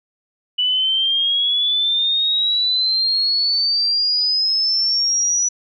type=exponential sweep; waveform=sine; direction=up; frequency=2960 to 5920 Hz; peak=-15 dBFS; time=0.58-5.49 s; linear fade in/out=10 ms; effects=none